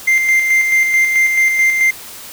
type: tone with tremolo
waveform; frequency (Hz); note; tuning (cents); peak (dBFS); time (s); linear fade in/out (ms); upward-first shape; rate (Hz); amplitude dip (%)
triangle; 2093; C7; 0; -7; 0.07-1.91; 10; square; 4.6; 40
effects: white hiss -33 dBFS RMS until 2.32 s